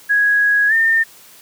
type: tone with pitch glide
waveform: sine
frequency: 1661.2 to 1811.6 Hz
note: G#6 to A#6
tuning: 0 to -50 cents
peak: -11 dBFS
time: 0.09-1.04 s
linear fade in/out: 20 ms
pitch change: +150 cents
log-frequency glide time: 0.68-0.73 s
effects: white hiss -44 dBFS RMS until 1.41 s + high-pass 100 Hz 12 dB/octave